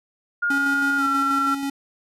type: tone with pitch glide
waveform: sine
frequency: 1419 to 1358.8 Hz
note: F6 to F6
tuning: +27 to -48 cents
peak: -19 dBFS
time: 0.42-1.55 s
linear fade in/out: 10 ms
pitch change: -75 cents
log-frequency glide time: 0.97-1.04 s
type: tone with tremolo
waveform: square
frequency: 277.2 Hz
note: C#4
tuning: in tune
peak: -24 dBFS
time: 0.5-1.7 s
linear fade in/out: 5 ms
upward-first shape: square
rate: 6.2 Hz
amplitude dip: 30%
effects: resampled to 32000 Hz